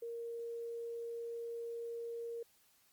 sine tone, 466.2 Hz, A#4, in tune, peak -40 dBFS, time 0.02-2.43 s, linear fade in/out 5 ms, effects white hiss -70 dBFS RMS until 2.92 s + Opus 24 kbps

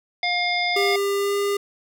harmonic tone, 710 Hz, F5, 28 cents sharp, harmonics 1 / 3 / 5 / 7, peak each -25 / -23 / -28 / -29 dBFS, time 0.23-0.96 s, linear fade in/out 2 ms
square tone with pitch glide, 400 to 403.5 Hz, G4 to G#4, +35 to -50 cents, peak -21 dBFS, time 0.76-1.57 s, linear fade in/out 5 ms, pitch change +15 cents, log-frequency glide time 1.17-1.36 s
effects none

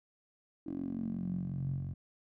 10% pulse tone with band-pass filter sweep, 45.58 Hz, F#1, 25 cents flat, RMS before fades -37 dBFS, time 0.66-1.94 s, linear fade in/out 10 ms, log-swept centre 310 to 110 Hz, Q 6.1, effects none

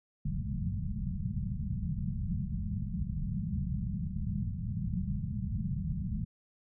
white low-pass noise, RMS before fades -34 dBFS, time 0.25-6.25 s, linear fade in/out 10 ms, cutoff 210 Hz, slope 96 dB/octave, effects none

